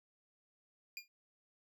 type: tone with exponential decay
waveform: 25% pulse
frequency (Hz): 2410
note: D7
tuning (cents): +44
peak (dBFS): -35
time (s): 0.97-1.08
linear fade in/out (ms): 1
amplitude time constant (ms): 23
effects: none